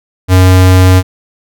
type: tone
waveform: square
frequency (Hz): 92.5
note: F#2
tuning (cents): 0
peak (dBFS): -3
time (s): 0.28-1.03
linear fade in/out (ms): 50
effects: none